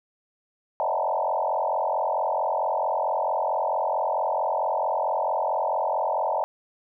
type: tone with frequency modulation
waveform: sine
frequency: 756 Hz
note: F#5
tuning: 37 cents sharp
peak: -22 dBFS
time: 0.8-6.44 s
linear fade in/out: 0 ms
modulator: 44.5 Hz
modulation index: 4.3
effects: none